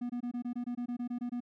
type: tone bursts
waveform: triangle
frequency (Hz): 242.8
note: B3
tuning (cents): -29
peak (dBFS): -31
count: 13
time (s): 0.01-1.405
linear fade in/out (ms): 10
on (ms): 87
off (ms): 22
effects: none